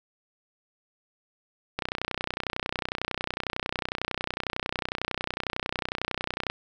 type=click train; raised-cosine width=0.3 ms; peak=-12 dBFS; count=147; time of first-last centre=1.79-6.5 s; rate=31 Hz; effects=none